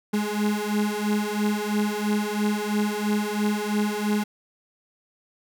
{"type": "beating tone pair", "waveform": "35% pulse", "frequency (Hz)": [207.7, 210.7], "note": ["G#3", "G#3"], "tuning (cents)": [0, 25], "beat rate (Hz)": 3, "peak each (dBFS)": -24, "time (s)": [0.13, 4.24], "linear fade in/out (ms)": 10, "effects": []}